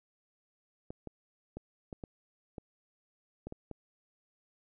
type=clicks; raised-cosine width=2 ms; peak=-28 dBFS; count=9; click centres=0.905 / 1.073 / 1.57 / 1.928 / 2.038 / 2.582 / 3.47 / 3.524 / 3.713 s; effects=none